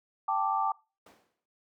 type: chord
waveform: sine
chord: G suspended second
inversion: none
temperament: equal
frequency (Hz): 784 / 880 / 1174.7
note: G5 / A5 / D6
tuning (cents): 0 / 0 / 0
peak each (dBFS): -30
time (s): 0.28-0.72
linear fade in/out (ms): 5
type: noise with exponential decay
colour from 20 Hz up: brown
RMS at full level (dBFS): -42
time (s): 1.06-1.46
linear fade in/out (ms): 5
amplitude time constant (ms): 86
effects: noise-tail reverb RT60 0.3 s tail -22 dB re dry + high-pass 400 Hz 12 dB/octave